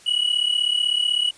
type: tone pair together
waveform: triangle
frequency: 2912 / 2948 Hz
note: F#7 / F#7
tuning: -28 / -7 cents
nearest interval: unison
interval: 21 cents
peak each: -20 dBFS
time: 0.06-1.31 s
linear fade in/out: 10 ms
effects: white hiss -49 dBFS RMS until 1.37 s + resampled to 22050 Hz